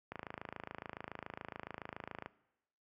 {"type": "click train", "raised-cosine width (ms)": 0.5, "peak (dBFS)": -27, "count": 59, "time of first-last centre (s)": [0.12, 2.26], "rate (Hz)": 27.1, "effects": ["noise-tail reverb RT60 0.9 s tail -20 dB re dry", "high-pass 80 Hz 12 dB/octave"]}